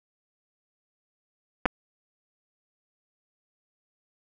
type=clicks; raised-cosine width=0.5 ms; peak=-7 dBFS; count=2; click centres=1.656 / 1.66 s; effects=none